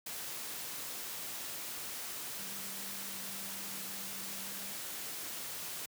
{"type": "tone in noise", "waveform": "sine", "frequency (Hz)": 194.2, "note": "G3", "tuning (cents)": -16, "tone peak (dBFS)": -53, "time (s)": [2.39, 4.73], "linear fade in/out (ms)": 5, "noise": "white", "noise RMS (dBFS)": -42, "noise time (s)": [0.06, 5.86], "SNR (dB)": -14, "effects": ["high-pass 100 Hz 12 dB/octave"]}